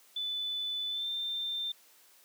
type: tone with pitch glide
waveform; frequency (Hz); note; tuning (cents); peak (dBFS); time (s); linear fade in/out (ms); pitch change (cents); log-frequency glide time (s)
sine; 3495 to 3583; A7 to A7; -12 to +31; -32; 0.16-1.72; 5; +43; 0.89-1.09
effects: white hiss -61 dBFS RMS until 2.24 s + high-pass 300 Hz 12 dB/octave